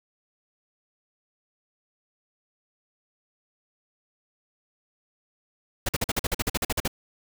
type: noise bursts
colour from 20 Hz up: pink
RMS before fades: -25 dBFS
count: 14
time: 5.86-6.878 s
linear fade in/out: 5 ms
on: 30 ms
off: 46 ms
effects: none